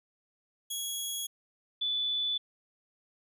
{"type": "tone pair in turn", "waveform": ["15% pulse", "sine"], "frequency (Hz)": [3330, 3478], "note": ["G#7", "A7"], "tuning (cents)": [4, -21], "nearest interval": "minor second", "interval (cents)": 75, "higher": "second", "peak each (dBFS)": [-26, -28], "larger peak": "first", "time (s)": [[0.7, 1.27], [1.81, 2.38]], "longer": "neither", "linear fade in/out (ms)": 10, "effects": []}